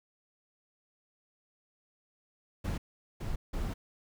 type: noise bursts at uneven times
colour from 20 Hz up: brown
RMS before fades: -34 dBFS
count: 3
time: 2.64-2.78 / 3.2-3.36 / 3.53-3.74 s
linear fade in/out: 10 ms
effects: none